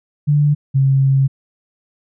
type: tone pair in turn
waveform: sine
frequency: 146.8 / 135.51 Hz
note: D3 / C#3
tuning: 0 / -39 cents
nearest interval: minor second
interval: 139 cents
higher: first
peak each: -10 dBFS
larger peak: neither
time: 0.27-0.55 / 0.74-1.28 s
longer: second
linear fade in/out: 20 ms
effects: none